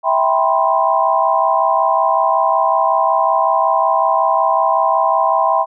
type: chord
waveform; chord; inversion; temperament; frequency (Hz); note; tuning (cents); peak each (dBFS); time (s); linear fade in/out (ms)
sine; C major seventh; first; just; 654.1 / 784.9 / 981.1 / 1046.5; E5 / G5 / B5 / C6; -14 / +2 / -12 / 0; -17; 0.03-5.66; 50
effects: none